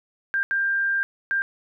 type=tone bursts at uneven times; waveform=sine; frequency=1591 Hz; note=G6; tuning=25 cents sharp; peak=-20 dBFS; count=3; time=0.34-0.43 / 0.51-1.03 / 1.31-1.42 s; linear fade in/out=0 ms; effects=none